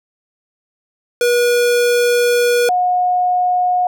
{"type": "tone pair in turn", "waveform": ["square", "sine"], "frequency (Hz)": [482.9, 723.7], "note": ["B4", "F#5"], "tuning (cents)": [-39, -39], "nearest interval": "perfect fifth", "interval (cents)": 700, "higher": "second", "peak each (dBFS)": [-12, -12], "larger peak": "neither", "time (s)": [[1.21, 2.69], [2.69, 3.87]], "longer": "first", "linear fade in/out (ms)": 2, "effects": []}